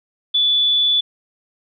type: tone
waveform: sine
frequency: 3461 Hz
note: A7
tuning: 29 cents flat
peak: -13 dBFS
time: 0.34-1.01 s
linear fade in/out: 10 ms
effects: none